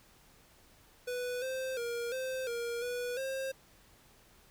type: tone with pitch steps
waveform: square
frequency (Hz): 494.1 / 522 / 472.4 / 520 / 471.2 / 489.1 / 533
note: B4 / C5 / A#4 / C5 / A#4 / B4 / C5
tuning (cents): +1 / -4 / +23 / -11 / +19 / -17 / +32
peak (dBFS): -35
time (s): 1.07-3.52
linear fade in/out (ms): 10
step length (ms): 350
effects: pink hiss -62 dBFS RMS until 4.5 s